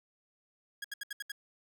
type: tone bursts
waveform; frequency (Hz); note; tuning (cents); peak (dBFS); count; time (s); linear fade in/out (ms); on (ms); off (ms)
sawtooth; 1651; G#6; -11; -33; 6; 0.82-1.319; 5; 24; 71
effects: none